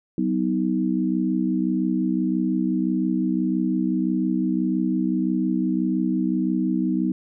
sine tone cluster, 188.4 / 250.1 / 315.9 Hz, F#3 / B3 / D#4, +32 / +22 / +26 cents, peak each -24 dBFS, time 0.18-7.12 s, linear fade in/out 2 ms, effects none

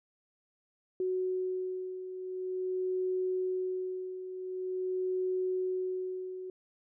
sine beating tone pair, 370 / 370.46 Hz, F#4 / F#4, 0 / +2 cents, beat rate 0.46 Hz, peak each -38 / -32 dBFS, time 1-6.5 s, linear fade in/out 2 ms, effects none

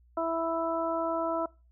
harmonic tone, 329.6 Hz, E4, in tune, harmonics 1 / 2 / 3 / 4, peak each -34 / -29 / -35 / -35 dBFS, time 0.17-1.46 s, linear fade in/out 5 ms, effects noise-tail reverb RT60 0.3 s tail -23 dB re dry + added 60 Hz sine -58 dBFS peak until 1.71 s

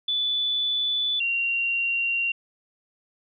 sine tone pair in turn, 3476 / 2759 Hz, A7 / F7, -22 / -22 cents, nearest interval major third, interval 400 cents, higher first, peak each -22 dBFS, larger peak neither, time 0.08-1.2 / 1.2-2.32 s, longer neither, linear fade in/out 5 ms, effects none

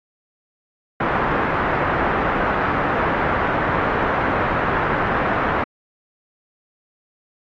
white low-pass noise, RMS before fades -20 dBFS, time 1-5.64 s, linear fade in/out 5 ms, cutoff 1600 Hz, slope 24 dB/octave, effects AAC 48 kbps

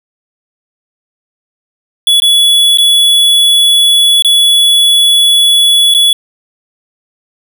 square tone with dropouts, 3400 Hz, G#7, 40 cents sharp, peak -5 dBFS, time 2.07-6.13 s, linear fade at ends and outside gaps 2 ms, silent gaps 2.201-2.22 / 2.774-2.784 / 4.223-4.247 / 5.94-5.947 s, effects none

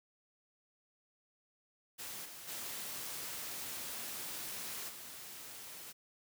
white noise with level steps, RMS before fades -45 / -50 / -43 / -49 dBFS, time 1.98-5.93 s, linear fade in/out 20 ms, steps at 2.24 / 2.47 / 4.88 s, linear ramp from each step 20 ms, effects high-pass 80 Hz 12 dB/octave

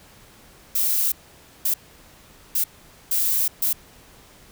violet noise bursts at uneven times, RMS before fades -21 dBFS, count 5, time 0.75-1.12 / 1.65-1.74 / 2.55-2.64 / 3.11-3.48 / 3.62-3.73 s, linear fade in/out 5 ms, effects pink hiss -50 dBFS RMS until 4.51 s

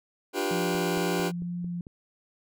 sawtooth chord, G dominant seventh, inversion second, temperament just, 294 / 352.8 / 392 / 490 Hz, D4 / F4 / G4 / B4, +2 / +18 / 0 / -14 cents, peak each -29 / -28 / -26 / -30 dBFS, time 0.33-1.32 s, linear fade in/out 50 ms
sine tone with vibrato, 174.61 Hz, F3, in tune, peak -30 dBFS, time 0.51-1.81 s, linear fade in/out 2 ms, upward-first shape sine, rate 2.1 Hz, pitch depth 8 cents each way
click train, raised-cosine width 3 ms, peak -32 dBFS, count 6, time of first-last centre 0.75-1.869 s, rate 4.47 Hz
effects none

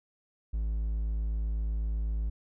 triangle tone, 54 Hz, A1, 32 cents flat, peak -26 dBFS, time 0.53-2.3 s, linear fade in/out 10 ms, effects none

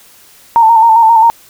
sine tone with vibrato, 906 Hz, A#5, 50 cents flat, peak -3 dBFS, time 0.56-1.3 s, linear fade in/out 0 ms, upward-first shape square, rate 7.5 Hz, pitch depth 41 cents each way, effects white hiss -42 dBFS RMS until 1.49 s

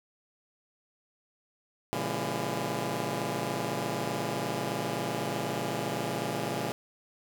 10% pulse chord, A# diminished seventh, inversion none, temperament just, 116.54 / 139.85 / 167.82 / 201.4 Hz, A#2 / C#3 / E3 / G3, 0 / +16 / +31 / +47 cents, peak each -28 dBFS, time 1.93-6.72 s, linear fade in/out 0 ms, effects none

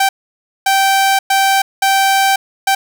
sawtooth tone bursts at uneven times, 779 Hz, G5, 11 cents flat, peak -6 dBFS, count 5, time 0-0.09 / 0.66-1.19 / 1.3-1.62 / 1.82-2.36 / 2.67-2.75 s, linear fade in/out 5 ms, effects none

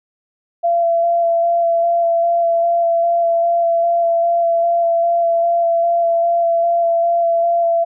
sine tone with vibrato, 679 Hz, F5, 49 cents flat, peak -12 dBFS, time 0.63-7.85 s, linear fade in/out 20 ms, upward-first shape square, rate 2.5 Hz, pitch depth 12 cents each way, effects none

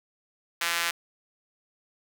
sawtooth tone with high-pass filter, 169.9 Hz, F3, 47 cents flat, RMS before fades -28 dBFS, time 0.61-0.91 s, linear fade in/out 5 ms, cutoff 1700 Hz, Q 1.1, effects none

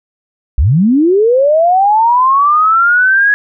sine linear sweep, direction up, 51.9 to 1681 Hz, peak -6 dBFS, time 0.58-3.34 s, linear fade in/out 0 ms, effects none

